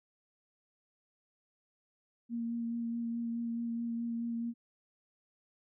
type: tone with vibrato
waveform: sine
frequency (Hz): 233.1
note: A#3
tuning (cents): 0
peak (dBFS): -33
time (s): 2.29-4.54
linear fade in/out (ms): 50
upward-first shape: sine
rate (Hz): 4.7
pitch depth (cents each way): 14
effects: none